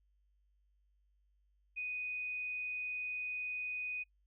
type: tone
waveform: sine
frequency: 2489 Hz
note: D#7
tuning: in tune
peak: -37 dBFS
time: 1.76-4.04 s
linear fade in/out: 20 ms
effects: noise-tail reverb RT60 0.1 s tail -25 dB re dry + added 50 Hz sine -70 dBFS peak until 4.26 s